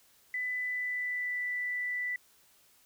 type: tone with pitch glide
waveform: sine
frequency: 1998 to 1978.5 Hz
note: B6 to B6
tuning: +20 to +3 cents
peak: -31 dBFS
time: 0.34-2.16 s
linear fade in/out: 2 ms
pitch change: -17 cents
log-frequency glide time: 0.53-1.4 s
effects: white hiss -64 dBFS RMS until 2.85 s

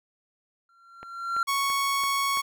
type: tone with exponential growth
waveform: triangle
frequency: 1371 Hz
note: F6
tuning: 32 cents flat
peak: -19 dBFS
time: 0.69-1.43 s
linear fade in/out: 2 ms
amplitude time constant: 160 ms
type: click train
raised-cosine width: 0.5 ms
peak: -26 dBFS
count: 5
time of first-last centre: 1.03-2.372 s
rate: 2.98 Hz
type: tone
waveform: sawtooth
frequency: 1108.7 Hz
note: C#6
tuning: in tune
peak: -20 dBFS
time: 1.47-2.42 s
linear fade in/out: 20 ms
effects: none

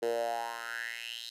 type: tone with high-pass filter sweep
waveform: 10% pulse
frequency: 116.54 Hz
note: A#2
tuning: in tune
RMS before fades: -36 dBFS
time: 0.02-1.3 s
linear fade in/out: 10 ms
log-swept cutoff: 420 to 4000 Hz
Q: 5.5
effects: resampled to 32000 Hz

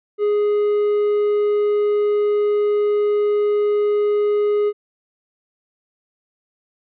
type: tone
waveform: triangle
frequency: 415.3 Hz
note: G#4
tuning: in tune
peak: -13 dBFS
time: 0.18-4.73 s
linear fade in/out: 50 ms
effects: resampled to 8000 Hz

